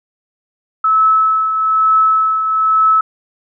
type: tone with tremolo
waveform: sine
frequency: 1300 Hz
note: E6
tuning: 24 cents flat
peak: -7 dBFS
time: 0.84-3.01 s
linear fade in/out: 5 ms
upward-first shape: triangle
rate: 1.1 Hz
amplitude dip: 55%
effects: none